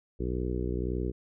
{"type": "harmonic tone", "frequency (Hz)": 61.74, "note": "B1", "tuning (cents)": 0, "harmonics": [1, 2, 3, 4, 5, 6, 7, 8], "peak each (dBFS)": [-32, -37, -38, -41, -38, -36, -39, -47], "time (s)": [0.19, 1.12], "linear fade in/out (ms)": 20, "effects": []}